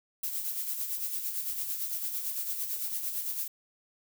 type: noise with tremolo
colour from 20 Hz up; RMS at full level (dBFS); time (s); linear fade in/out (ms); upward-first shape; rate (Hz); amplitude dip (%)
violet; -32; 0.23-3.48; 5; sine; 8.9; 50
effects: none